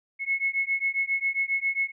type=beating tone pair; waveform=sine; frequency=2183 / 2190.4 Hz; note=C#7 / C#7; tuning=-27 / -21 cents; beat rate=7.4 Hz; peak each=-27 dBFS; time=0.19-1.92 s; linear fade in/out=50 ms; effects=none